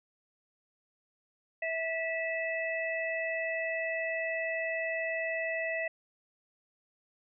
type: harmonic tone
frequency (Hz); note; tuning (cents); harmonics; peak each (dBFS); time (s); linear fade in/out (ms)
653; E5; -17; 1 / 3 / 4; -34 / -34 / -39; 1.62-5.88; 5
effects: none